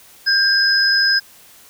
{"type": "tone pair together", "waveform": "sine", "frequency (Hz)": [1595, 5064], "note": ["G6", "D#8"], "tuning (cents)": [30, 30], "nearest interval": "octave + minor sixth", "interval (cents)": 2000, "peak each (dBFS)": -15, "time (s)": [0.26, 1.2], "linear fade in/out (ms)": 20, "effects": ["white hiss -46 dBFS RMS until 1.69 s"]}